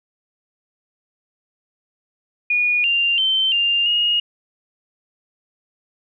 sine tone with pitch steps, 2449 / 2787 / 3097 / 2797 / 2866 Hz, D#7 / F7 / G7 / F7 / F7, -28 / -4 / -22 / +2 / +44 cents, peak -15 dBFS, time 2.5-4.2 s, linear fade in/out 5 ms, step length 340 ms, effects none

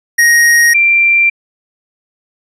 square / sine tone pair in turn, 1875 / 2362 Hz, A#6 / D7, +10 / +9 cents, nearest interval major third, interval 399 cents, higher second, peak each -6 dBFS, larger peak neither, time 0.18-0.74 / 0.74-1.3 s, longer neither, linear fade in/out 10 ms, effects resampled to 32000 Hz

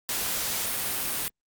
white noise, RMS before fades -29 dBFS, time 0.09-1.28 s, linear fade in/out 0 ms, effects Opus 48 kbps

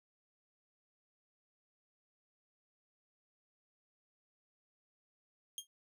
20% pulse tone with exponential decay, 3224 Hz, G7, 48 cents sharp, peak -31 dBFS, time 5.58-5.67 s, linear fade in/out 1 ms, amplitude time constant 18 ms, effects none

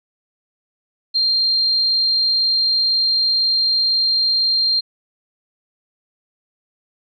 sine tone, 4186 Hz, C8, in tune, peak -14 dBFS, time 1.14-4.81 s, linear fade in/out 20 ms, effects none

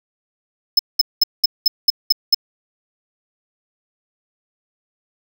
square tone bursts, 5200 Hz, E8, 24 cents flat, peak -9 dBFS, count 8, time 0.77-2.346 s, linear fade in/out 5 ms, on 22 ms, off 200 ms, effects none

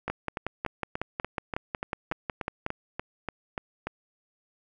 two click trains, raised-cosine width 0.5 ms, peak -14 / -16 dBFS, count 15 / 14, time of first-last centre 0.1-2.664 / 0.08-3.87 s, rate 5.46 / 3.43 Hz, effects none

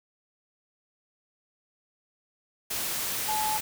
sine tone in noise, 860 Hz, A5, 40 cents flat, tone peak -27 dBFS, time 3.28-3.58 s, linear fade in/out 10 ms, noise white, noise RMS -31 dBFS, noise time 2.7-3.61 s, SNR +1 dB, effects none

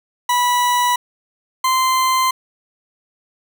40% pulse tone pair in turn, 980 / 1038.3 Hz, B5 / C6, -14 / -14 cents, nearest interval minor second, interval 100 cents, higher second, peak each -13 dBFS, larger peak neither, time 0.29-0.96 / 1.64-2.31 s, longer neither, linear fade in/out 5 ms, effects none

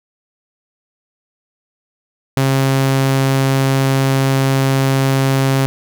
sawtooth tone, 134.8 Hz, C#3, 48 cents flat, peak -8 dBFS, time 2.37-5.66 s, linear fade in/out 0 ms, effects none

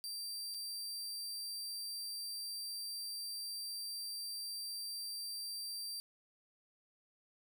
sawtooth tone with dropouts, 4699 Hz, D8, in tune, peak -38 dBFS, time 0.04-6 s, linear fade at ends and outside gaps 0 ms, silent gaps 0.541-0.545 s, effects none

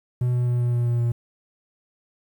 triangle tone with pitch steps, 123.6 / 122.75 / 121.9 / 121.06 / 120.22 / 119.39 / 118.57 Hz, B2 / B2 / B2 / B2 / B2 / A#2 / A#2, +2 / -10 / -22 / -34 / -46 / +42 / +30 cents, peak -17 dBFS, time 0.21-1.12 s, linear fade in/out 5 ms, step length 130 ms, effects 9-bit

